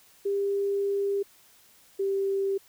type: tone pair in turn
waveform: sine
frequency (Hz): 399.1 / 391.8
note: G4 / G4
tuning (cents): +31 / -1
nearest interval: unison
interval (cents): 32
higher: first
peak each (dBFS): -24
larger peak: neither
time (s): 0.25-1.23 / 1.99-2.58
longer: first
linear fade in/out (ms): 10
effects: white hiss -58 dBFS RMS until 2.68 s